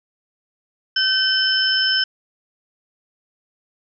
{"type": "tone cluster", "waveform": "sine", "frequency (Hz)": [1539, 3053, 5260], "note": ["G6", "G7", "E8"], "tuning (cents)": [-32, -46, -5], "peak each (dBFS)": -20, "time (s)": [0.96, 2.04], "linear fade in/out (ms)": 5, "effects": []}